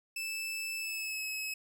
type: tone with pitch glide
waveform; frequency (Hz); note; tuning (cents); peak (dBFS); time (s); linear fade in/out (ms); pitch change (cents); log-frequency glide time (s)
sawtooth; 2633 to 2571; E7 to E7; -3 to -44; -32; 0.16-1.54; 5; -41; 0.78-1.24
effects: 12-bit